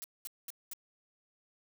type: noise bursts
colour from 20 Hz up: blue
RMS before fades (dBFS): -42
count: 4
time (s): 0.02-0.734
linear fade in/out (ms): 0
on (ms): 21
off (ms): 210
effects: none